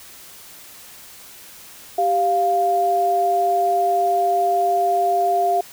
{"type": "tone pair together", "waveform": "sine", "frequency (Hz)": [392, 698.5], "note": ["G4", "F5"], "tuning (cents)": [0, 0], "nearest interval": "minor seventh", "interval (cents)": 1000, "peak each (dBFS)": [-23, -16], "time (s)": [1.98, 5.61], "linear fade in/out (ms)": 5, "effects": ["white hiss -42 dBFS RMS until 5.72 s"]}